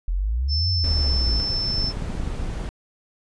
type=exponential two-way sweep; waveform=sine; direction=up then down; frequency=40.55 to 92.5 to 54 Hz; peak=-20 dBFS; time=0.08-1.4 s; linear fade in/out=0 ms; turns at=0.69 s
type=tone; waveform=sine; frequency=5300 Hz; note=E8; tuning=9 cents sharp; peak=-23 dBFS; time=0.48-1.93 s; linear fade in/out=50 ms
type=noise; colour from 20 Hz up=brown; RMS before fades=-28 dBFS; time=0.84-2.69 s; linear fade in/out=0 ms
type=clicks; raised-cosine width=5 ms; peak=-18 dBFS; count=12; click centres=1.701 / 1.74 / 1.781 / 1.843 / 1.886 / 1.971 / 2.022 / 2.103 / 2.152 / 2.2 / 2.235 / 2.276 s
effects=resampled to 22050 Hz